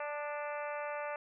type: harmonic tone with a mistuned harmonic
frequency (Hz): 293.7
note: D4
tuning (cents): 0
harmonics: 2 / 3 / 4 / 5 / 6 / 7 / 8 / 9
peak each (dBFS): -39 / -43 / -45 / -47 / -49 / -50 / -51 / -52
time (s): 0-1.16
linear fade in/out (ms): 2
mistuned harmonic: 4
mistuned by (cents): +20
effects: none